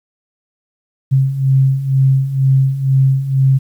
sine beating tone pair, 132.7 / 134.8 Hz, C3 / C#3, +25 / -48 cents, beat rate 2.1 Hz, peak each -16 / -11 dBFS, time 1.11-3.59 s, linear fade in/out 20 ms, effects 8-bit

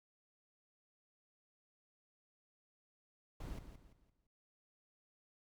brown noise with echo, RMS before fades -45 dBFS, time 3.4-3.59 s, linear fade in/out 5 ms, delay 170 ms, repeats 4, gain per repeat -9 dB, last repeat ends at 4.27 s, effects none

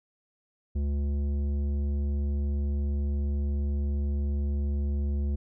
sine tone with tanh clipping, 71.4 Hz, D2, 48 cents flat, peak -27 dBFS, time 0.75-5.36 s, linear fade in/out 10 ms, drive 11 dB, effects none

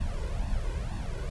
brown noise with flanger, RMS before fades -31 dBFS, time 0-1.3 s, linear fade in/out 10 ms, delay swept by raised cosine 1.1 to 2.05 ms, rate 2.1 Hz, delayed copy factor +0.85, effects resampled to 24000 Hz

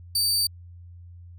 sawtooth tone, 4615 Hz, D8, 31 cents flat, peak -18 dBFS, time 0.15-0.47 s, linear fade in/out 5 ms, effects added 87 Hz sine -42 dBFS peak until 1.38 s

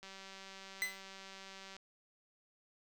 click train, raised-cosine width 0.2 ms, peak -34 dBFS, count 336, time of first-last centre 0.03-1.766 s, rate 193 Hz
40% pulse tone with exponential decay, 2023 Hz, B6, 41 cents sharp, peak -29 dBFS, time 0.82-1.02 s, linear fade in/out 0 ms, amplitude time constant 43 ms
effects none

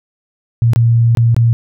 sine tone with dropouts, 116.54 Hz, A#2, in tune, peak -7 dBFS, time 0.62-1.53 s, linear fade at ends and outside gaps 0 ms, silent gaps 0.734-0.76 / 1.15-1.172 / 1.345-1.365 s, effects none

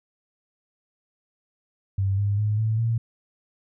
sine tone with pitch steps, 97.4 / 101.48 / 105.73 / 110.15 / 114.76 Hz, G2 / G#2 / G#2 / A2 / A#2, -11 / -40 / +31 / +2 / -27 cents, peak -20 dBFS, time 1.98-2.98 s, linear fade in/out 5 ms, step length 200 ms, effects none

